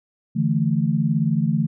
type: chord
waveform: sine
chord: D suspended second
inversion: none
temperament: just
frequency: 146.83 / 165.19 / 220.2 Hz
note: D3 / E3 / A3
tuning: 0 / +4 / +2 cents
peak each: -22 / -21 / -22 dBFS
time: 0.35-1.67 s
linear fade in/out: 20 ms
effects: none